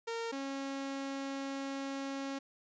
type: tone pair in turn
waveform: sawtooth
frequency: 460 / 273.5 Hz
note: A#4 / C#4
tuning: -23 / -23 cents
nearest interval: major sixth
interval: 900 cents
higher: first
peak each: -32 / -33 dBFS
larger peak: first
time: 0.07-0.32 / 0.32-2.39 s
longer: second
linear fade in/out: 10 ms
effects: resampled to 16000 Hz + 11-bit